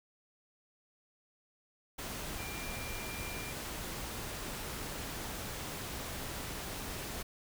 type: tone in noise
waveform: sine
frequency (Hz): 2381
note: D7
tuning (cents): +23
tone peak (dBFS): -46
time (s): 2.38-3.52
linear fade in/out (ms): 10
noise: pink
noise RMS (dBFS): -41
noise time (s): 1.98-7.23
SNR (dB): -8
effects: none